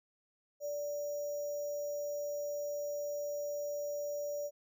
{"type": "tone with sample-and-hold", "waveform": "sine", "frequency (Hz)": 582, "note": "D5", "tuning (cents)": -16, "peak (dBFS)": -35, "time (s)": [0.6, 4.51], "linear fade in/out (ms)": 50, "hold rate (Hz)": 6300, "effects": []}